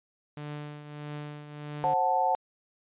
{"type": "tone with tremolo", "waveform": "sawtooth", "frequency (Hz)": 148.1, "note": "D3", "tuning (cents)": 15, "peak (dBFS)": -31, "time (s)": [0.37, 1.94], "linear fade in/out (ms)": 2, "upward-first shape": "triangle", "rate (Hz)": 1.6, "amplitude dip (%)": 65}
{"type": "chord", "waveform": "sine", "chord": "F# diminished", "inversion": "second", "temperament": "equal with one note detuned", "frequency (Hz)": [530.9, 740, 880], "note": ["C5", "F#5", "A5"], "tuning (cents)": [25, 0, 0], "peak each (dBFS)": [-31, -26, -26], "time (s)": [1.84, 2.35], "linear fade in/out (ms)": 0}
{"effects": ["resampled to 8000 Hz"]}